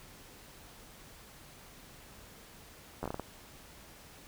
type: slowing click train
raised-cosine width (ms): 1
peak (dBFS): -22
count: 7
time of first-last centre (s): 3.03-3.197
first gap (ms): 11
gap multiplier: 1.37
effects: pink hiss -54 dBFS RMS until 4.27 s